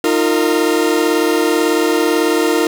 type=chord; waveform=40% pulse; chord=Eb suspended second; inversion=none; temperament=equal with one note detuned; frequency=311.1 / 349.2 / 458.4 Hz; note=Eb4 / F4 / Bb4; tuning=0 / 0 / -29 cents; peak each=-16 dBFS; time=0.04-2.67 s; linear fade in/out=2 ms; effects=none